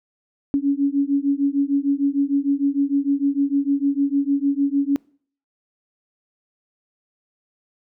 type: beating tone pair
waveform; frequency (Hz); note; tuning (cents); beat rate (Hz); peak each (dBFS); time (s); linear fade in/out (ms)
sine; 277.2 / 283.8; C#4 / C#4; 0 / +41; 6.6; -20; 0.54-4.96; 0
effects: noise-tail reverb RT60 0.5 s tail -25 dB re dry